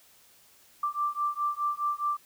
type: beating tone pair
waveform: sine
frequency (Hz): 1174.7 / 1179.5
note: D6 / D6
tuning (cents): 0 / +7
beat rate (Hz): 4.8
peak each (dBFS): -30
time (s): 0.83-2.17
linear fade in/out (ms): 5
effects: white hiss -59 dBFS RMS until 2.25 s